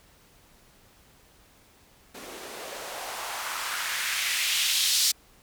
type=noise with band-pass filter sweep; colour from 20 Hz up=blue; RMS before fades=-29 dBFS; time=2.14-5.12 s; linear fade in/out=10 ms; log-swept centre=300 to 4700 Hz; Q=1.6; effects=pink hiss -58 dBFS RMS until 5.42 s